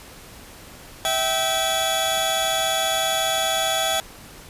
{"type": "tone cluster", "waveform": "sawtooth", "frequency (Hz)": [650, 775, 3394], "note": ["E5", "G5", "G#7"], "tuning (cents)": [-24, -20, 37], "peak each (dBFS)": -21, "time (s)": [1.05, 4], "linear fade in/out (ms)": 0, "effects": ["pink hiss -43 dBFS RMS until 4.49 s", "resampled to 32000 Hz"]}